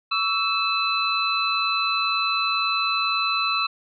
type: tone cluster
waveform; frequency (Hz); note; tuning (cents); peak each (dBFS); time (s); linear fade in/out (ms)
sine; 1132 / 1322 / 2616 / 4020; C#6 / E6 / E7 / B7; +36 / +5 / -14 / +30; -26; 0.11-3.67; 10
effects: none